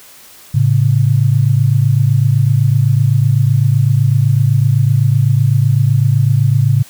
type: tone pair together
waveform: sine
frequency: 110 / 137.9 Hz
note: A2 / C#3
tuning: 0 / -9 cents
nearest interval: major third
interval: 391 cents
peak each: -11 dBFS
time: 0.54-6.83 s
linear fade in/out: 10 ms
effects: white hiss -40 dBFS RMS until 6.89 s